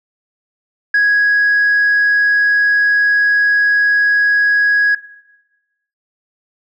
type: tone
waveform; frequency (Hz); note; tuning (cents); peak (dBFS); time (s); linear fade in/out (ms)
sine; 1661.2; G#6; 0; -7; 0.94-4.95; 5
effects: noise-tail reverb RT60 1.0 s tail -18 dB re dry + tanh soft clip ceiling -7 dBFS